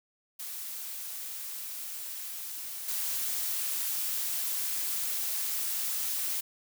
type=noise with level steps; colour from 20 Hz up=blue; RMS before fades=-39 / -32 dBFS; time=0.39-6.41 s; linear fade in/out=10 ms; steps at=2.88 s; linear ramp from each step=5 ms; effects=none